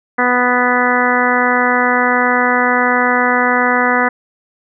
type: harmonic tone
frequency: 247.4 Hz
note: B3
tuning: 3 cents sharp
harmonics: 1 / 2 / 3 / 4 / 5 / 6 / 7 / 8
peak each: -19 / -19 / -19 / -19 / -19 / -19 / -19 / -19 dBFS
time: 0.18-4.09 s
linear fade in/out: 10 ms
effects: none